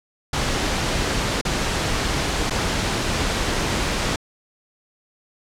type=noise with dropouts; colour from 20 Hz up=pink; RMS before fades=-22 dBFS; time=0.33-4.16 s; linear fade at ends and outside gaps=5 ms; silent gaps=1.413-1.45 / 2.499-2.506 s; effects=low-pass 7000 Hz 12 dB/octave